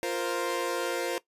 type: chord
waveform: sawtooth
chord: F suspended fourth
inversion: none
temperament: equal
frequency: 349.2 / 466.2 / 523.3 Hz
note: F4 / Bb4 / C5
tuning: 0 / 0 / 0 cents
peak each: -29 dBFS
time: 0.03-1.18 s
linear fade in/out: 0 ms
effects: noise-tail reverb RT60 0.1 s tail -17 dB re dry + resampled to 32000 Hz